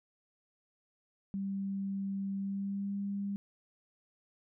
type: tone with pitch glide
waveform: sine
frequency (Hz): 196 to 199.89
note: G3 to G3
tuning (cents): 0 to +34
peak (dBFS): -33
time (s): 1.34-3.36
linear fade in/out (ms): 0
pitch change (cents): +34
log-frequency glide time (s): 2.37-2.98
effects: none